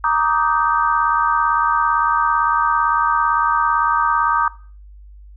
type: chord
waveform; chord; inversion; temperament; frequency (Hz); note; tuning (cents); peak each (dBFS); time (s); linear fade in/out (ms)
sine; Eb major seventh; second; just; 933.4 / 1166.7 / 1244.5 / 1555.6; Bb5 / D6 / Eb6 / G6; +2 / -12 / 0 / -14; -19 / -20 / -19 / -23; 0.04-4.48; 2
effects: noise-tail reverb RT60 0.4 s tail -19 dB re dry + added 50 Hz sine -38 dBFS peak until 5.36 s